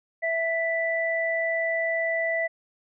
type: tone pair together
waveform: sine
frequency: 660 / 1977.8 Hz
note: E5 / B6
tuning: +2 / +2 cents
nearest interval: octave + perfect fifth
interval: 1900 cents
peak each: -26 dBFS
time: 0.22-2.48 s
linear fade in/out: 20 ms
effects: none